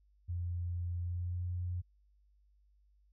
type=tone with pitch glide; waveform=sine; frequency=87.31 to 88.99 Hz; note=F2 to F2; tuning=0 to +33 cents; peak=-34 dBFS; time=0.28-1.82 s; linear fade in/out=20 ms; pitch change=+33 cents; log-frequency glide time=1-1.42 s; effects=added 50 Hz sine -65 dBFS peak until 3.12 s